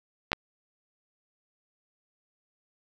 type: clicks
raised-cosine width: 0.3 ms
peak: -9 dBFS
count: 2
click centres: 0.318 / 0.331 s
effects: none